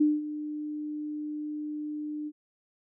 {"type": "tone with ADSR envelope", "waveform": "sine", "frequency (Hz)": 300.4, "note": "D4", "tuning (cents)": 39, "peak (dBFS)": -18, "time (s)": [0, 2.32], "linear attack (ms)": 11, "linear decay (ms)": 200, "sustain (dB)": -14, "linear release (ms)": 49, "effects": []}